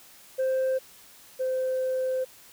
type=tone pair in turn; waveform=sine; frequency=523 / 517.3 Hz; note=C5 / C5; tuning=-1 / -20 cents; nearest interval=unison; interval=19 cents; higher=first; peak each=-20 / -23 dBFS; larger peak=first; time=0.38-0.79 / 1.39-2.25 s; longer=second; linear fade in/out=20 ms; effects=tanh soft clip ceiling -22 dBFS + white hiss -52 dBFS RMS until 2.52 s